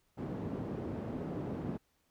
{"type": "band-pass noise", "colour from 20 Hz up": "white", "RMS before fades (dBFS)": -39, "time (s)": [0.17, 1.78], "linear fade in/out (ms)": 20, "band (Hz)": [100, 300], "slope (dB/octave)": 12, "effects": ["pink hiss -75 dBFS RMS until 2.1 s"]}